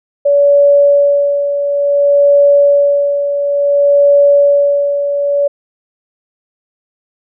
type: tone with tremolo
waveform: sine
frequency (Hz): 570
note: C#5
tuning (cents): +48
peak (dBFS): -4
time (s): 0.25-5.48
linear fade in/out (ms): 10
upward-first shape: sine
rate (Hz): 0.57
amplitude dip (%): 60
effects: none